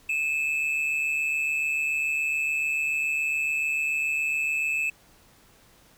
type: tone pair together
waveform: triangle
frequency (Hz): 2468 / 2615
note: D#7 / E7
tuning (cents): -15 / -15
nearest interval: minor second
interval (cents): 100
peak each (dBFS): -30 / -23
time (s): 0.09-4.9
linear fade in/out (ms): 5
effects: pink hiss -57 dBFS RMS until 5.97 s